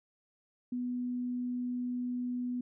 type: tone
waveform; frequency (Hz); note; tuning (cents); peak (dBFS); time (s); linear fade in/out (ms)
sine; 246.9; B3; 0; -32; 0.72-2.61; 5
effects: none